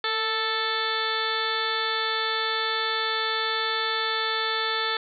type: harmonic tone with a mistuned harmonic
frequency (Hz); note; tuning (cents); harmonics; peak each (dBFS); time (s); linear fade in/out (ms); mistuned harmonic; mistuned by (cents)
440; A4; 0; 1 / 2 / 3 / 4 / 5 / 6 / 7 / 8 / 9 / 10; -33 / -34 / -30 / -30 / -36 / -41 / -39 / -30 / -38 / -35; 0.04-4.97; 2; 1; +38
effects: none